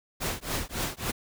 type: noise with tremolo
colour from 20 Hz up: pink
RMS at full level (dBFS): -28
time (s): 0.2-1.12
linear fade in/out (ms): 20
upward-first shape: triangle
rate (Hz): 3.6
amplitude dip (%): 100
effects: none